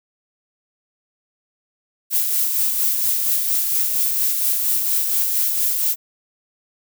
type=noise with tremolo; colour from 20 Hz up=violet; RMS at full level=-18 dBFS; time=2.1-5.96 s; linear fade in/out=50 ms; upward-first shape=sine; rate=4.3 Hz; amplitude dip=35%; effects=none